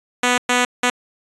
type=tone bursts at uneven times; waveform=5% pulse; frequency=246.9 Hz; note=B3; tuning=in tune; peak=-3 dBFS; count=3; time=0.23-0.38 / 0.49-0.65 / 0.83-0.9 s; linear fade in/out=5 ms; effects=resampled to 24000 Hz